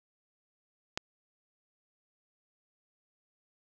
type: click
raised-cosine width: 0.2 ms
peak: -14 dBFS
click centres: 0.975 s
effects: none